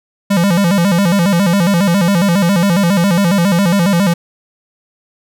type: tone with vibrato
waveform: square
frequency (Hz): 185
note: F#3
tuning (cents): 0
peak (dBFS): -10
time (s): 0.3-4.14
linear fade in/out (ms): 10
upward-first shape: square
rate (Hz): 7.3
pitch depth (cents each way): 140
effects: none